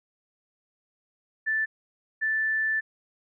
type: tone pair in turn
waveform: sine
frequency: 1760 / 1760 Hz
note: A6 / A6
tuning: 0 / 0 cents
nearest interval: unison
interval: 0 cents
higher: neither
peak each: -23 dBFS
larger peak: neither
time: 1.46-1.66 / 2.21-2.81 s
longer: second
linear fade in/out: 20 ms
effects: none